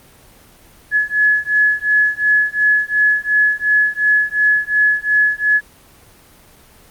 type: beating tone pair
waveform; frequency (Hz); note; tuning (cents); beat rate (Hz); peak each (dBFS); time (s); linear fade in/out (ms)
sine; 1700 / 1702.8; G#6 / G#6; +40 / +43; 2.8; -15; 0.91-5.61; 50
effects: pink hiss -46 dBFS RMS until 6.9 s + Opus 24 kbps